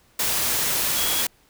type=tone in noise; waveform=sine; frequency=3322 Hz; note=G#7; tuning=in tune; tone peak=-29 dBFS; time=0.96-1.22 s; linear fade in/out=5 ms; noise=white; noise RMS=-23 dBFS; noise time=0.19-1.27 s; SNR=-9 dB; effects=pink hiss -59 dBFS RMS until 1.49 s